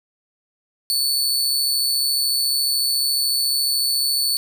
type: tone with amplitude modulation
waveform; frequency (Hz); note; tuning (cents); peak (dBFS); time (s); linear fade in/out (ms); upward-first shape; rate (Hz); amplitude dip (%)
sawtooth; 4462; C#8; +11; -13; 0.9-4.37; 0; sine; 134; 45
effects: none